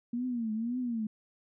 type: tone with vibrato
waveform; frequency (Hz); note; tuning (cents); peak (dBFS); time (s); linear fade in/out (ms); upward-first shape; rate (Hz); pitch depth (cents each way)
sine; 233.8; A#3; +5; -30; 0.13-1.07; 5; triangle; 1.9; 160
effects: none